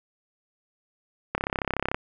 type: click train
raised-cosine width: 0.5 ms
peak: -10 dBFS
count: 21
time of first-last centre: 1.35-1.945 s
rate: 33.6 Hz
effects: none